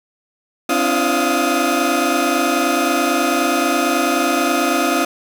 30% pulse tone cluster, 262.2 / 291.5 / 339.6 / 703 / 1253 Hz, C4 / D4 / F4 / F5 / D#6, +4 / -13 / -48 / +11 / +12 cents, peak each -19 dBFS, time 0.69-5.05 s, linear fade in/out 5 ms, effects none

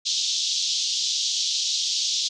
pink band-pass noise, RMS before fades -25 dBFS, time 0.05-2.29 s, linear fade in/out 20 ms, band 3300 to 6500 Hz, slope 48 dB/octave, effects none

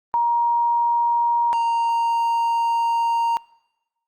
sine / triangle tone pair in turn, 943 / 928.9 Hz, A#5 / A#5, +20 / -6 cents, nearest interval unison, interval 26 cents, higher first, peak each -16 dBFS, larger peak neither, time 0.14-1.53 / 1.53-3.37 s, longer second, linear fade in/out 0 ms, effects noise-tail reverb RT60 1.0 s tail -23 dB re dry + Opus 32 kbps

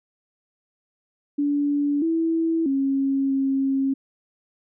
sine tone with pitch steps, 288.2 / 327.6 / 272.5 / 270.4 Hz, D4 / E4 / C#4 / C#4, -33 / -11 / -29 / -43 cents, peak -19 dBFS, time 1.38-3.94 s, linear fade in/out 10 ms, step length 640 ms, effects none

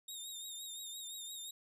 20% pulse tone with vibrato, 3700 Hz, A#7, 14 cents flat, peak -38 dBFS, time 0.08-1.51 s, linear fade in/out 5 ms, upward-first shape sine, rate 5.8 Hz, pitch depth 53 cents each way, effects none

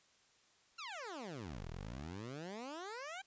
15% pulse exponential two-way sweep, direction down then up, 1420 to 37.57 to 802 Hz, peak -38 dBFS, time 0.78-3.22 s, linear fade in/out 10 ms, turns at 1.68 s, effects white hiss -70 dBFS RMS until 3.26 s + resampled to 16000 Hz

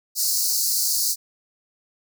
pink high-pass noise, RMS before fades -22 dBFS, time 0.15-1.16 s, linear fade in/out 50 ms, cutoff 4300 Hz, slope 96 dB/octave, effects none

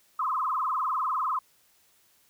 sine tone with vibrato, 1144 Hz, D6, 46 cents flat, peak -25 dBFS, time 0.19-1.39 s, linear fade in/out 5 ms, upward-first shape sine, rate 20 Hz, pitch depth 220 cents each way, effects white hiss -64 dBFS RMS until 2.29 s

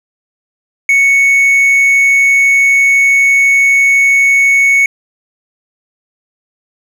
triangle tone, 2217 Hz, C#7, in tune, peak -4 dBFS, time 0.89-4.86 s, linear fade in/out 2 ms, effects none

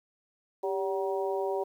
harmonic tone with a mistuned harmonic, 190 Hz, F#3, 46 cents sharp, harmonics 2 / 3 / 4 / 5, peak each -30 / -34 / -36 / -38 dBFS, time 0.63-1.64 s, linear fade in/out 10 ms, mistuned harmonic 2, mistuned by +58 cents, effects 10-bit

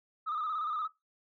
sine tone with vibrato, 1244.5 Hz, D#6, in tune, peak -30 dBFS, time 0.26-0.88 s, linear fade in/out 20 ms, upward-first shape square, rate 17 Hz, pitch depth 55 cents each way, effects noise-tail reverb RT60 0.2 s tail -19 dB re dry + tanh soft clip ceiling -28 dBFS

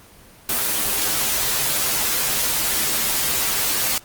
white noise with comb filter, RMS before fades -21 dBFS, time 0.49-3.98 s, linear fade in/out 2 ms, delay 11 ms, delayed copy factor -0.9, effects pink hiss -47 dBFS RMS until 4.04 s + Opus 24 kbps

